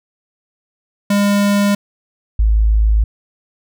square / sine tone pair in turn, 202.6 / 53.66 Hz, G#3 / A1, -43 / -43 cents, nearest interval octave + major seventh, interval 2300 cents, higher first, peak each -12 / -9 dBFS, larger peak second, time 1.1-1.75 / 2.39-3.04 s, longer neither, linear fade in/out 5 ms, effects none

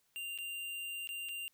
square tone with dropouts, 2785 Hz, F7, 5 cents flat, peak -40 dBFS, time 0.16-1.48 s, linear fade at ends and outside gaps 0 ms, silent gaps 0.377-0.386 / 1.073-1.09 / 1.287-1.291 s, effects white hiss -75 dBFS RMS until 1.53 s

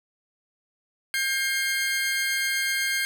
sawtooth tone pair together, 1597 / 2132 Hz, G6 / C7, +32 / +32 cents, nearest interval perfect fourth, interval 500 cents, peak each -23 dBFS, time 1.14-3.05 s, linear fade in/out 0 ms, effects none

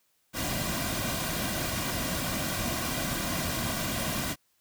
pink noise with comb filter, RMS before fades -31 dBFS, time 0.33-4.36 s, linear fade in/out 50 ms, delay 2.3 ms, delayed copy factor -0.6, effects white hiss -71 dBFS RMS until 4.6 s

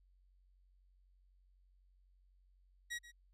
sawtooth tone with echo, 1906 Hz, A#6, 38 cents sharp, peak -36 dBFS, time 2.9-2.99 s, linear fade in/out 20 ms, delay 130 ms, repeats 1, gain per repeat -15 dB, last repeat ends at 3.12 s, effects added 46 Hz sine -66 dBFS peak until 3.33 s + low-pass 10000 Hz 12 dB/octave

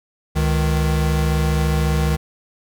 square tone pair together, 70.06 / 155.56 Hz, C#2 / D#3, +19 / 0 cents, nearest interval octave + major second, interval 1381 cents, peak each -19 / -20 dBFS, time 0.35-2.17 s, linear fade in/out 20 ms, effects none

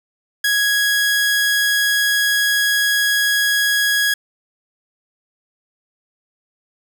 sawtooth tone, 1661.2 Hz, G#6, in tune, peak -11 dBFS, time 0.44-4.14 s, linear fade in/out 5 ms, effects none

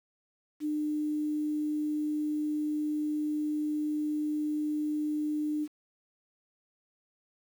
sine tone with quantisation, 301.4 Hz, D4, 45 cents sharp, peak -28 dBFS, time 0.6-5.68 s, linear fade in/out 50 ms, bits 9, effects none

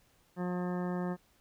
harmonic tone, 179.1 Hz, F3, 44 cents sharp, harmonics 1 / 2 / 3 / 4 / 5 / 6 / 7 / 9 / 10, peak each -33 / -39 / -43 / -45 / -47 / -49 / -50 / -52 / -53 dBFS, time 0.36-1.17 s, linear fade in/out 50 ms, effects pink hiss -68 dBFS RMS until 1.4 s

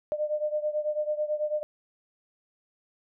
sine beating tone pair, 601 / 610.1 Hz, D5 / D#5, +40 / -34 cents, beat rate 9.1 Hz, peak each -28 / -31 dBFS, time 0.12-1.63 s, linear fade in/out 0 ms, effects none

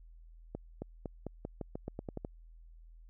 accelerating click train, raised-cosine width 2 ms, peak -25 dBFS, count 12, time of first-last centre 0.55-2.249 s, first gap 270 ms, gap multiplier 0.88, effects added 41 Hz sine -52 dBFS peak until 3.09 s

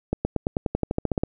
accelerating click train, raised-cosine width 2 ms, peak -9 dBFS, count 14, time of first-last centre 0.13-1.235 s, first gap 120 ms, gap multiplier 0.94, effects none

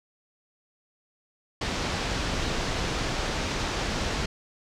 pink low-pass noise, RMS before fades -29 dBFS, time 1.61-4.26 s, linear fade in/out 5 ms, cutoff 6300 Hz, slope 24 dB/octave, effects none

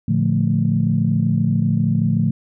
sine chord, Bb major seventh, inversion none, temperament equal with one note detuned, 113.81 / 146.83 / 174.61 / 220 Hz, Bb2 / D3 / F3 / A3, -41 / 0 / 0 / 0 cents, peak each -20 dBFS, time 0.08-2.31 s, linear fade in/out 5 ms, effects tanh soft clip ceiling -4 dBFS

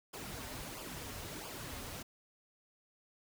pink noise with flanger, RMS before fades -45 dBFS, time 0.13-2.03 s, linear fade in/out 10 ms, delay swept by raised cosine 0.5 to 6.2 ms, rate 1.5 Hz, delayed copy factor -0.6, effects none

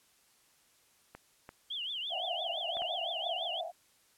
clicks, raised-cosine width 0.5 ms, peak -31 dBFS, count 4, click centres 1.15 / 1.491 / 2.77 / 2.82 s
sine tone with vibrato, 3144 Hz, G7, 4 cents sharp, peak -35 dBFS, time 1.7-3.61 s, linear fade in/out 10 ms, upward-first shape triangle, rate 5.9 Hz, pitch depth 230 cents each way
pink band-pass noise, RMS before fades -39 dBFS, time 2.09-3.72 s, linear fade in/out 50 ms, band 650 to 740 Hz, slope 96 dB/octave
effects white hiss -67 dBFS RMS until 4.17 s + low-pass 12000 Hz 12 dB/octave

